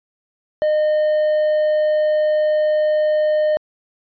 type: tone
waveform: triangle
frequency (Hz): 611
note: D#5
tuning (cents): -32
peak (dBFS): -12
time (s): 0.62-3.57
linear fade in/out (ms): 0
effects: resampled to 11025 Hz